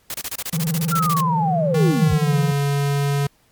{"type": "noise bursts", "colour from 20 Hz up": "white", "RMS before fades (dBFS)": -27, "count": 16, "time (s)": [0.1, 1.207], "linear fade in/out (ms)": 2, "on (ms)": 42, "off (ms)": 29}
{"type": "tone with vibrato", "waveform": "triangle", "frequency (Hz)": 162.1, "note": "E3", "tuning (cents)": -29, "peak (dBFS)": -17, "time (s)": [0.53, 2.52], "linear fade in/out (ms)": 5, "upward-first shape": "sine", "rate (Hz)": 19, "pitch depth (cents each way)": 140}
{"type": "linear sweep", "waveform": "sine", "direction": "down", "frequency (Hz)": [1396.9, 53], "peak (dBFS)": -18, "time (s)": [0.91, 2.15], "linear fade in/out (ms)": 20}
{"type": "tone with pitch glide", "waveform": "square", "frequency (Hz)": [158.2, 141.76], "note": ["D#3", "C#3"], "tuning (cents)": [29, 39], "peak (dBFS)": -18, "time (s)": [1.74, 3.27], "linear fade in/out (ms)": 5, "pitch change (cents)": -190, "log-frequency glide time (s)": [1.98, 2.38]}
{"effects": ["pink hiss -59 dBFS RMS until 3.51 s", "MP3 96 kbps"]}